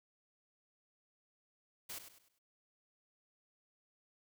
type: noise with echo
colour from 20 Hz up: white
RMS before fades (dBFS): -45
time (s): 1.89-1.99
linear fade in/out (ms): 10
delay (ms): 100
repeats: 4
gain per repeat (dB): -9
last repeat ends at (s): 2.39
effects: none